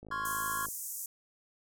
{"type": "click train", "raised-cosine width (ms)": 2, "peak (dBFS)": -36, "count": 36, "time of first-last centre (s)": [0.03, 0.685], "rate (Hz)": 53.4}
{"type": "chord", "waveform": "triangle", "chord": "Db major seventh", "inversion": "third", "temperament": "equal", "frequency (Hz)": [1046.5, 1108.7, 1396.9, 1661.2], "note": ["C6", "Db6", "F6", "Ab6"], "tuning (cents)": [0, 0, 0, 0], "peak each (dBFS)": [-36, -35, -38, -38], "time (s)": [0.11, 0.66], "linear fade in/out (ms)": 5}
{"type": "band-pass noise", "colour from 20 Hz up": "white", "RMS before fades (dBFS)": -40, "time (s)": [0.25, 1.06], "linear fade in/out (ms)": 2, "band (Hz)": [6200, 15000], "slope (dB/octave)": 48}
{"effects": []}